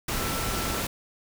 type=tone in noise; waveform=sine; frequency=1337 Hz; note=E6; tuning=24 cents sharp; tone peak=-37 dBFS; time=0.14-0.81 s; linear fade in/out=5 ms; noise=pink; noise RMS=-29 dBFS; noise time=0.08-0.87 s; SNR=-11 dB; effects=none